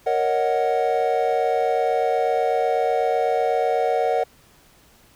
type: chord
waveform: triangle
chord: D# minor seventh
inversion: second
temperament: equal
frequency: 466.2 / 554.4 / 622.3 / 740 Hz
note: A#4 / C#5 / D#5 / F#5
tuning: 0 / 0 / 0 / 0 cents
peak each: -21 / -24 / -24 / -20 dBFS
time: 0.06-4.24 s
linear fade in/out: 10 ms
effects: pink hiss -54 dBFS RMS until 5.15 s